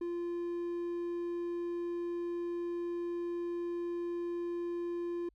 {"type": "tone", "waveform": "triangle", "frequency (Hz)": 346, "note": "F4", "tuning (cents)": -16, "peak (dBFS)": -32, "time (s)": [0.01, 5.29], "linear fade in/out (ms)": 5, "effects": ["added 50 Hz sine -67 dBFS peak until 5.34 s"]}